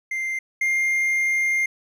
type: tone pair in turn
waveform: triangle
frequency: 2093 / 2112 Hz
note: C7 / C7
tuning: 0 / +16 cents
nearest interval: unison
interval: 16 cents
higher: second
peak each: -22 / -17 dBFS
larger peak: second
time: 0.11-0.39 / 0.61-1.66 s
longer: second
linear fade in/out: 5 ms
effects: none